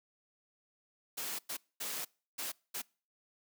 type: noise bursts at uneven times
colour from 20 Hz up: white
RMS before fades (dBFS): -39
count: 5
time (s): 1.17-1.39 / 1.49-1.57 / 1.8-2.05 / 2.38-2.52 / 2.74-2.82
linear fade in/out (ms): 10
effects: noise-tail reverb RT60 0.4 s tail -26 dB re dry + high-pass 200 Hz 12 dB/octave